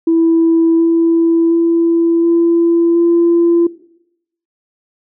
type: tone with pitch steps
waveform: sine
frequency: 329.6 / 332.3 / 335 / 337.7 / 340.4 Hz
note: E4 / E4 / E4 / E4 / F4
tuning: 0 / +14 / +28 / +42 / -44 cents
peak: -7 dBFS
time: 0.07-3.67 s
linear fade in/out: 5 ms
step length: 720 ms
effects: noise-tail reverb RT60 0.8 s tail -18 dB re dry + tanh soft clip ceiling -4 dBFS